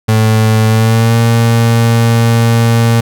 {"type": "tone with pitch glide", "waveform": "35% pulse", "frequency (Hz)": [110, 115.74], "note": ["A2", "A#2"], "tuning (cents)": [0, -12], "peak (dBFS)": -5, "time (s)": [0.08, 3.01], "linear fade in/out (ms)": 10, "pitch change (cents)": 88, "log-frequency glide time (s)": [0.67, 1.18], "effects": []}